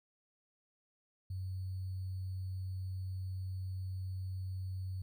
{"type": "tone with sample-and-hold", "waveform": "sine", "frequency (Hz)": 93.6, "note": "F#2", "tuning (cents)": 20, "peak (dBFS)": -37, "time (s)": [1.3, 5.02], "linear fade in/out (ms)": 5, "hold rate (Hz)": 4410, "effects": []}